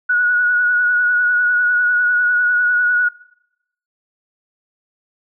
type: tone with vibrato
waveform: sine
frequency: 1462 Hz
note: F#6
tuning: 21 cents flat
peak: -12 dBFS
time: 0.09-3.09 s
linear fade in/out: 10 ms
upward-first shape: triangle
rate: 10 Hz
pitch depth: 29 cents each way
effects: noise-tail reverb RT60 0.8 s tail -22 dB re dry